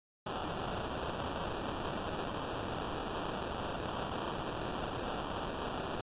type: noise with sample-and-hold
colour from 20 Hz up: white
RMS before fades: -38 dBFS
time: 0.26-6.01 s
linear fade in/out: 5 ms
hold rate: 2100 Hz
effects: resampled to 8000 Hz